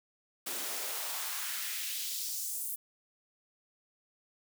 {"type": "noise with high-pass filter sweep", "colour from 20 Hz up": "white", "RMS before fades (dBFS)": -37, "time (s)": [0.46, 2.76], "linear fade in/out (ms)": 10, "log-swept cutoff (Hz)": [240, 11000], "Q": 1.4, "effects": []}